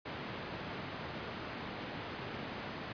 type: band-pass noise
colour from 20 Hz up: pink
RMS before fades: -43 dBFS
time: 0.05-2.93 s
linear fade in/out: 10 ms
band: 110 to 3100 Hz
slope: 12 dB/octave
effects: resampled to 11025 Hz